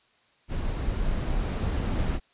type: noise with level ramp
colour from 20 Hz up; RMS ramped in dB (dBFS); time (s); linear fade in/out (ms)
brown; -29 to -25; 0.48-2.2; 50
effects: white hiss -64 dBFS RMS until 2.33 s + resampled to 8000 Hz